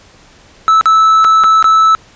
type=tone with dropouts; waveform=triangle; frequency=1309 Hz; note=E6; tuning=13 cents flat; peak=-3 dBFS; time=0.68-1.95 s; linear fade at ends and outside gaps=0 ms; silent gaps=0.811-0.857 / 1.244-1.248 / 1.437-1.442 / 1.626-1.643 s; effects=pink hiss -43 dBFS RMS until 2.15 s + resampled to 16000 Hz